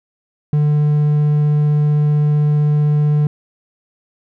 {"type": "tone with hard clipping", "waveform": "triangle", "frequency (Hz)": 148.7, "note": "D3", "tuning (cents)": 22, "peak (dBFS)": -12, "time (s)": [0.53, 3.27], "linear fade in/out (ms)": 2, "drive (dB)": 6, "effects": []}